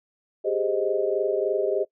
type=chord; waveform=sine; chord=Ab major seventh; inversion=third; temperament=equal; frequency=392 / 415.3 / 523.3 / 622.3 Hz; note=G4 / Ab4 / C5 / Eb5; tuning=0 / 0 / 0 / 0 cents; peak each=-26 / -27 / -29 / -27 dBFS; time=0.44-1.85 s; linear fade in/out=20 ms; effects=noise-tail reverb RT60 0.1 s tail -21 dB re dry